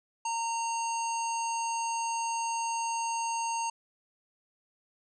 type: harmonic tone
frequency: 920 Hz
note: A#5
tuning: 23 cents flat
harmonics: 1 / 3 / 5 / 7 / 9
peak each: -30 / -40 / -46 / -38 / -45 dBFS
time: 0.25-3.7 s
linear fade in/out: 5 ms
effects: none